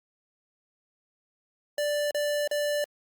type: tone bursts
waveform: square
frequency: 587.3 Hz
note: D5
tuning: in tune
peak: -26 dBFS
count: 3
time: 1.78-2.842 s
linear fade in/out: 2 ms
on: 330 ms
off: 36 ms
effects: Opus 48 kbps